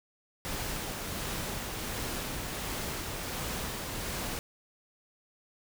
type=noise with tremolo; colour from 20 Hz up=pink; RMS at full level=-35 dBFS; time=0.45-4.39 s; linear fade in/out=0 ms; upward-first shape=sine; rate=1.4 Hz; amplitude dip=25%; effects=none